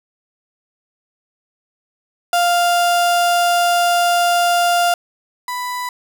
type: tone pair in turn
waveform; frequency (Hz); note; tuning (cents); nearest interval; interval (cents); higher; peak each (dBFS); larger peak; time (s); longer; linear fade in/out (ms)
35% pulse; 698.5 / 991.1; F5 / B5; 0 / +6; tritone; 606; second; -11 / -20; first; 2.33-4.94 / 5.48-5.89; first; 2
effects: none